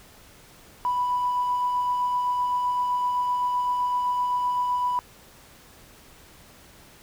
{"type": "tone with tremolo", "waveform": "triangle", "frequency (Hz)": 987.8, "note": "B5", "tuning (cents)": 0, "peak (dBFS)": -17, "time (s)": [0.85, 4.99], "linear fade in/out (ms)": 0, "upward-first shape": "sine", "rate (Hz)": 7.8, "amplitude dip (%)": 35, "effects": ["tanh soft clip ceiling -19 dBFS", "pink hiss -51 dBFS RMS until 7.02 s"]}